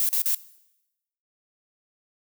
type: noise bursts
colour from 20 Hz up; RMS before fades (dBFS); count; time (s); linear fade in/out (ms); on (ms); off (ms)
violet; -23; 3; 0-0.347; 0; 89; 40
effects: noise-tail reverb RT60 0.9 s tail -19 dB re dry